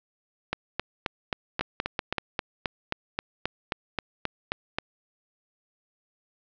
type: two click trains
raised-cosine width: 0.3 ms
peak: -10 / -10 dBFS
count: 17 / 4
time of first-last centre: 0.53-4.785 / 1.61-2.183 s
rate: 3.76 / 5.24 Hz
effects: low-pass 5000 Hz 12 dB/octave

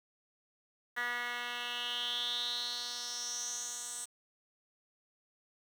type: tone with band-pass filter sweep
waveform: 10% pulse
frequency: 242 Hz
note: B3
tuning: 35 cents flat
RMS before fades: -38 dBFS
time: 0.96-4.06 s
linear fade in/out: 20 ms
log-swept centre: 1900 to 8100 Hz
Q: 5.9
effects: 9-bit

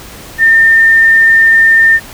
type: tone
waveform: sine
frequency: 1808 Hz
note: A6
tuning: 47 cents sharp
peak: -3 dBFS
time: 0.38-2 s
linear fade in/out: 50 ms
effects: pink hiss -31 dBFS RMS until 2.13 s

